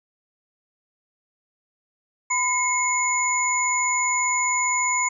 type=tone cluster; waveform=sine; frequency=1007 / 2165 / 6940 Hz; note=B5 / C#7 / A8; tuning=+33 / -41 / -25 cents; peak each=-24 dBFS; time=2.3-5.09 s; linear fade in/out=10 ms; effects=none